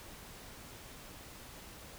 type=silence; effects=pink hiss -51 dBFS RMS until 1.98 s